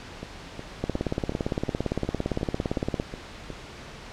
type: two click trains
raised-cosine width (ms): 2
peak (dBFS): -12 / -21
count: 39 / 10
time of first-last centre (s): 0.84-2.999 / 0.23-3.503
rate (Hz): 17.6 / 2.75
effects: pink hiss -42 dBFS RMS until 4.12 s + low-pass 5000 Hz 12 dB/octave